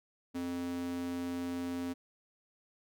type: tone with high-pass filter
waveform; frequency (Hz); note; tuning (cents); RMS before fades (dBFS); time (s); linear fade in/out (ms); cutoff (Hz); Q
square; 87.31; F2; 0; -37; 0.34-1.94; 20; 230; 3.8
effects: none